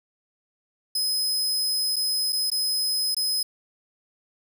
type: tone with dropouts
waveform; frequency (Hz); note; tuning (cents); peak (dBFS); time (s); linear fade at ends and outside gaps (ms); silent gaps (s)
sawtooth; 5070; D#8; +32; -20; 0.95-3.43; 5; 1.96-1.964 / 2.324-2.328 / 2.502-2.516 / 3.147-3.166
effects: 9-bit